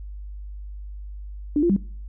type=tone with pitch steps; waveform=sine; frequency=294.2 / 344.8 / 196.9 Hz; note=D4 / F4 / G3; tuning=+3 / -22 / +8 cents; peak=-16 dBFS; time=1.56-1.764 s; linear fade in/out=2 ms; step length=68 ms; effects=noise-tail reverb RT60 0.5 s tail -22 dB re dry + added 50 Hz sine -33 dBFS peak until 2.08 s